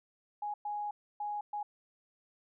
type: tone bursts at uneven times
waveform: sine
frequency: 830.6 Hz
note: G#5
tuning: in tune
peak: -34 dBFS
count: 4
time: 0.42-0.54 / 0.65-0.91 / 1.2-1.41 / 1.53-1.63 s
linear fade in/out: 5 ms
effects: none